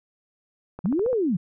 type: click train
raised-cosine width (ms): 1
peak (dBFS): -22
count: 6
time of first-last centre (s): 0.79-1.13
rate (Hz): 14.7
type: linear two-way sweep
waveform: sine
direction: up then down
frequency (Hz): 153.3 to 529 to 153.3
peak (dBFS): -20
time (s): 0.84-1.37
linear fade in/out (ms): 10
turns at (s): 1.1
effects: none